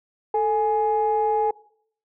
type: tone pair together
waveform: sine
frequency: 440 / 834 Hz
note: A4 / G#5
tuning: 0 / +7 cents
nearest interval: major seventh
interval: 1107 cents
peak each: -21 / -20 dBFS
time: 0.34-1.51 s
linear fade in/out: 5 ms
effects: noise-tail reverb RT60 0.6 s tail -22 dB re dry + tanh soft clip ceiling -12 dBFS